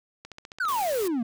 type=click train; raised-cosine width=0.2 ms; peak=-24 dBFS; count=9; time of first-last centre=0.25-0.787 s; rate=14.9 Hz
type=exponential sweep; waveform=triangle; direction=down; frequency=1568 to 220 Hz; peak=-22 dBFS; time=0.6-1.23 s; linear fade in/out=5 ms
type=noise; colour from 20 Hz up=white; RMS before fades=-37 dBFS; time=0.68-1.08 s; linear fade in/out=5 ms
effects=none